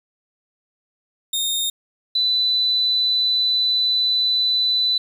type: tone pair in turn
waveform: sawtooth / sine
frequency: 3678 / 3993 Hz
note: A#7 / B7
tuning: -24 / +18 cents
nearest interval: minor second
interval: 142 cents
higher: second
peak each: -17 / -16 dBFS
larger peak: second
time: 1.33-1.7 / 2.15-4.98 s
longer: second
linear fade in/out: 5 ms
effects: 8-bit